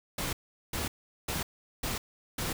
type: noise bursts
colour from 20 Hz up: pink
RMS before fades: -33 dBFS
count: 5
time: 0.18-2.53 s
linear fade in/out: 5 ms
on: 150 ms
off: 400 ms
effects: none